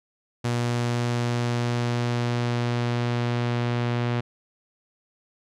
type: tone with low-pass filter sweep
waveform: sawtooth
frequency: 120.2 Hz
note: B2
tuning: 46 cents flat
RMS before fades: -25 dBFS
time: 0.44-4.21 s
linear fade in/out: 10 ms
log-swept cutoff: 8000 to 3300 Hz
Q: 0.93
effects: none